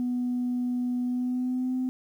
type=tone with pitch glide; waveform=sine; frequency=246.9 to 255.8 Hz; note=B3 to C4; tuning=0 to -39 cents; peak=-24 dBFS; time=0-1.89 s; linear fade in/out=0 ms; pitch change=+61 cents; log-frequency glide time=1.03-1.75 s; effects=tanh soft clip ceiling -22 dBFS + 10-bit